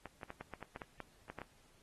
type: clicks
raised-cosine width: 0.5 ms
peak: -30 dBFS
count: 12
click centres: 0.057 / 0.232 / 0.304 / 0.41 / 0.537 / 0.627 / 0.761 / 0.818 / 1.003 / 1.3 / 1.387 / 1.417 s
effects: pink hiss -68 dBFS RMS until 1.82 s + AAC 32 kbps